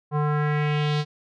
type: tone with low-pass filter sweep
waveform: square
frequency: 149.1 Hz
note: D3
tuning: 27 cents sharp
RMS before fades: -23 dBFS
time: 0.11-1.05 s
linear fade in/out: 50 ms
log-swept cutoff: 980 to 4500 Hz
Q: 2.4
effects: none